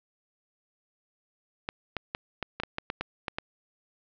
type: clicks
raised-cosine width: 0.3 ms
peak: -14 dBFS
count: 11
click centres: 1.689 / 1.967 / 2.149 / 2.427 / 2.6 / 2.635 / 2.784 / 2.901 / 3.01 / 3.282 / 3.385 s
effects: low-pass 4000 Hz 12 dB/octave